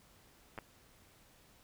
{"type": "clicks", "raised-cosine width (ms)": 0.5, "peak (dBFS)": [-29, -27], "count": 2, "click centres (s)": [0.578, 0.587], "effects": ["pink hiss -64 dBFS RMS until 1.63 s"]}